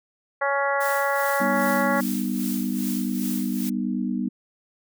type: harmonic tone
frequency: 279.2 Hz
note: C#4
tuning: 13 cents sharp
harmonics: 2 / 3 / 4 / 5 / 6 / 7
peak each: -25 / -27 / -28 / -29 / -30 / -30 dBFS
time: 0.41-2.01 s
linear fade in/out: 10 ms
type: noise with tremolo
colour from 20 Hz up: blue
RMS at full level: -33 dBFS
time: 0.8-3.7 s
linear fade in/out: 10 ms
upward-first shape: sine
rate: 2.5 Hz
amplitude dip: 60%
type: chord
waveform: sine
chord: G augmented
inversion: none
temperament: just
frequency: 196 / 245 / 306.2 Hz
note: G3 / B3 / D#4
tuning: 0 / -14 / -28 cents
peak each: -27 / -26 / -31 dBFS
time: 1.4-4.29 s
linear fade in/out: 10 ms
effects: none